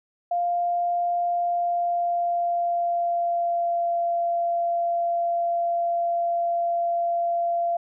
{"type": "tone with pitch glide", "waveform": "sine", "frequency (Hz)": [698.5, 686.9], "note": ["F5", "F5"], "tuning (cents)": [0, -29], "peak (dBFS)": -21, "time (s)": [0.31, 7.77], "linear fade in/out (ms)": 5, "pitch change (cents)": -29, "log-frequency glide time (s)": [1.21, 3.96], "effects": []}